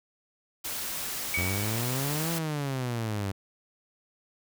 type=noise; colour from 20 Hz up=white; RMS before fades=-34 dBFS; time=0.64-2.39 s; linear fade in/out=10 ms
type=tone with exponential decay; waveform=sine; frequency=2262 Hz; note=C#7; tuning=34 cents sharp; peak=-25 dBFS; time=1.34-1.99 s; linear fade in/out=1 ms; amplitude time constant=140 ms
type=exponential two-way sweep; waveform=sawtooth; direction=up then down; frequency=86.8 to 169.1 to 95.6 Hz; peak=-25 dBFS; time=1.37-3.32 s; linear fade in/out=10 ms; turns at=2.32 s
effects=none